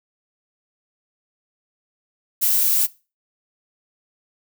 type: noise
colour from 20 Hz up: violet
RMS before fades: -18 dBFS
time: 2.41-2.87 s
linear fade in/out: 20 ms
effects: noise-tail reverb RT60 0.3 s tail -20 dB re dry